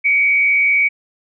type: tone with frequency modulation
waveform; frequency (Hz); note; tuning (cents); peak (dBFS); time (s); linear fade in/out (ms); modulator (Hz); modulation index
sine; 2270; C#7; +41; -11; 0.04-0.89; 20; 95.6; 0.64
effects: none